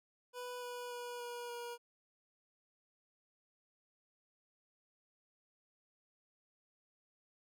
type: tone with pitch steps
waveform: 25% pulse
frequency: 493.9 / 489.6 / 485.4 / 481.2 / 477.1 Hz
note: B4 / B4 / B4 / B4 / A#4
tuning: 0 / -15 / -30 / -45 / +40 cents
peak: -39 dBFS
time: 0.33-1.78 s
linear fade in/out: 50 ms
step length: 290 ms
effects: none